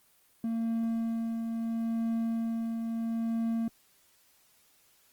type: tone with tremolo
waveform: triangle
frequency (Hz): 228.1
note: A#3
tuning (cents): -37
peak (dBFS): -25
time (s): 0.44-3.68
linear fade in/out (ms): 2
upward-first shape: triangle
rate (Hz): 0.74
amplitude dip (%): 40
effects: white hiss -65 dBFS RMS until 5.12 s + Opus 24 kbps